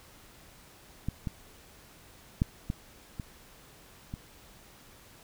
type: clicks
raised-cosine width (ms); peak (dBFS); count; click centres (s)
5; -18 / -20 / -12 / -18 / -23 / -24; 6; 1.086 / 1.272 / 2.419 / 2.701 / 3.198 / 4.139
effects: pink hiss -55 dBFS RMS until 5.23 s